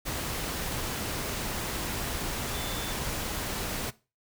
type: tone in noise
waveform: sine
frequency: 3520 Hz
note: A7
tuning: in tune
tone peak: -40 dBFS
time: 2.53-2.94 s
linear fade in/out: 20 ms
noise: pink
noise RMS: -33 dBFS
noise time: 0.05-3.91 s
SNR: -10 dB
effects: noise-tail reverb RT60 0.3 s tail -19 dB re dry